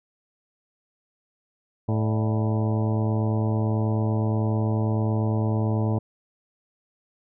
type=harmonic tone with a mistuned harmonic; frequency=109 Hz; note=A2; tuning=16 cents flat; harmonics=1 / 2 / 3 / 4 / 5 / 6 / 7 / 8 / 9; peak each=-22 / -28 / -32 / -34 / -36 / -38 / -39 / -40 / -41 dBFS; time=1.88-5.99 s; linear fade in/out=10 ms; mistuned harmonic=5; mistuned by=+85 cents; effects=none